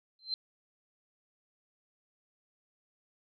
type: tone with exponential growth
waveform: sine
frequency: 4115 Hz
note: C8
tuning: 30 cents flat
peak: -27 dBFS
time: 0.19-0.34 s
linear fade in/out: 1 ms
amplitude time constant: 32 ms
effects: none